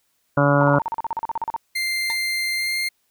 harmonic tone, 142.7 Hz, D3, 49 cents flat, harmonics 1 / 2 / 3 / 4 / 5 / 6 / 7 / 8 / 9 / 10, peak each -19 / -21 / -30 / -19 / -28 / -29 / -26 / -27 / -27 / -24 dBFS, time 0.37-0.79 s, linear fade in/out 5 ms
sine tone bursts, 914 Hz, A#5, 34 cents flat, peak -21 dBFS, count 16, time 0.61-1.563 s, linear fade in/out 0 ms, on 23 ms, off 39 ms
30% pulse tone with pitch glide, 2093 to 2112 Hz, C7 to C7, 0 to +16 cents, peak -19 dBFS, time 1.75-2.89 s, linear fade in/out 10 ms, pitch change +16 cents, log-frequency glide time 2.55-2.77 s
35% pulse tone with exponential decay, 914 Hz, A#5, 34 cents flat, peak -23 dBFS, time 2.1-2.18 s, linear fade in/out 0 ms, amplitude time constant 17 ms
effects white hiss -68 dBFS RMS until 3.1 s

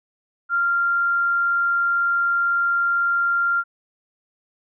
sine tone, 1389 Hz, F6, 10 cents flat, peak -17 dBFS, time 0.49-3.64 s, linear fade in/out 50 ms, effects none

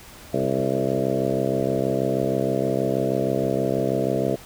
harmonic tone with a mistuned harmonic, 66.3 Hz, C2, 23 cents sharp, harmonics 2 / 3 / 4 / 5 / 6 / 7 / 8 / 9 / 10, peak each -29 / -29 / -29 / -29 / -29 / -29 / -29 / -29 / -29 dBFS, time 0.33-4.36 s, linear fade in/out 10 ms, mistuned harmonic 6, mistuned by +23 cents, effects pink hiss -44 dBFS RMS until 4.45 s

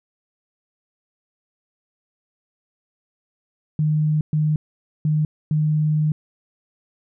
sine tone bursts at uneven times, 153 Hz, D#3, 29 cents flat, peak -16 dBFS, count 4, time 3.79-4.21 / 4.33-4.56 / 5.05-5.25 / 5.51-6.12 s, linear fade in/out 2 ms, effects none

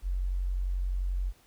sine tone, 45.72 Hz, F#1, 20 cents flat, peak -27 dBFS, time 0.02-1.33 s, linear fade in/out 50 ms, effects pink hiss -62 dBFS RMS until 1.46 s

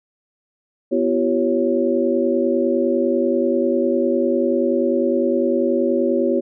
sine tone cluster, 248.5 / 337.8 / 387.9 / 552 Hz, B3 / E4 / G4 / C#5, +11 / +42 / -18 / -7 cents, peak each -21 dBFS, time 0.91-6.41 s, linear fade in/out 20 ms, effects none

